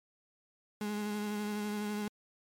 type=tone with vibrato; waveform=35% pulse; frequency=208.8 Hz; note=G#3; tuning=10 cents sharp; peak=-32 dBFS; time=0.81-2.08 s; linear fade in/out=2 ms; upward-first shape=sine; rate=12 Hz; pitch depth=20 cents each way; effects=MP3 64 kbps